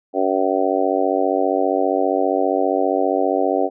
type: harmonic tone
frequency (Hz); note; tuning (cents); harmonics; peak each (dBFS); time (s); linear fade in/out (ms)
95; F#2; +46; 3 / 4 / 5 / 6 / 7 / 8; -23 / -23 / -23 / -23 / -23 / -23; 0.13-3.7; 50
effects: none